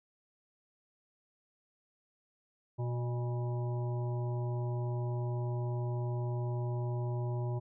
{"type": "harmonic tone with a mistuned harmonic", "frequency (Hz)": 121.7, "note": "B2", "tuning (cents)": -25, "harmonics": [1, 3, 5, 7, 8], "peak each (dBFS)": [-32, -42, -46, -49, -50], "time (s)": [2.78, 7.6], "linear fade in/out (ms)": 20, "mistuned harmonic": 7, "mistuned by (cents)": -45, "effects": []}